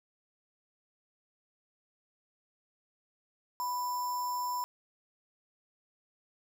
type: tone with sample-and-hold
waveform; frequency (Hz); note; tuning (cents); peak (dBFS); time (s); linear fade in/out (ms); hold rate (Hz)
sine; 987.8; B5; 0; -31; 3.6-4.64; 0; 6300
effects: none